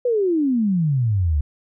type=exponential sweep; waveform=sine; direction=down; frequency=507 to 69.3 Hz; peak=-16 dBFS; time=0.05-1.41 s; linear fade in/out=5 ms; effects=none